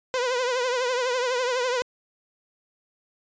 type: tone with vibrato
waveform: sawtooth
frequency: 500 Hz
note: B4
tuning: 21 cents sharp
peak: -19 dBFS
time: 0.14-1.82 s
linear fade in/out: 0 ms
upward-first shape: triangle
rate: 12 Hz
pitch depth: 93 cents each way
effects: resampled to 16000 Hz